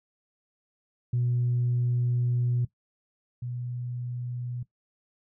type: tone pair in turn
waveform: sine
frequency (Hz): 122 / 122.64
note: B2 / B2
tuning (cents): -21 / -12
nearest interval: unison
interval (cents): 9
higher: second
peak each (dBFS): -22 / -31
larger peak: first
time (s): 1.13-2.65 / 3.42-4.63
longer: first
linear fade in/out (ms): 5
effects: noise-tail reverb RT60 0.1 s tail -17 dB re dry + tanh soft clip ceiling -19 dBFS